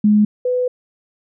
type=tone pair in turn; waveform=sine; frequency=210 / 499.5 Hz; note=G#3 / B4; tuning=+19 / +20 cents; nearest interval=octave + minor third; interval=1501 cents; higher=second; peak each=-9 / -15 dBFS; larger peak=first; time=0.04-0.25 / 0.45-0.68 s; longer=second; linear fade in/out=5 ms; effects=none